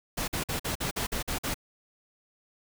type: noise bursts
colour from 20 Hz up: pink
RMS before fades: -31 dBFS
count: 9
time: 0.17-1.544 s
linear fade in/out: 10 ms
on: 110 ms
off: 48 ms
effects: none